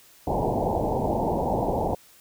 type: low-pass noise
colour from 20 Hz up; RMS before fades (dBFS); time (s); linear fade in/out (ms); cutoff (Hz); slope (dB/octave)
white; -25; 0.27-1.95; 5; 920; 96
effects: white hiss -54 dBFS RMS until 2.2 s